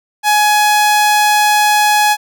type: tone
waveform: sawtooth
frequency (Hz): 840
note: G#5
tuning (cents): +19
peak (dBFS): -5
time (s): 0.23-2.17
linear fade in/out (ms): 50
effects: none